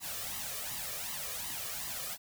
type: noise with flanger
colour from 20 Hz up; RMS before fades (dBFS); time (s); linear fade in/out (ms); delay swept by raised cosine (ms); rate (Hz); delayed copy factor
white; -39; 0-2.18; 50; 1 to 1.72; 2.7; +0.7
effects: none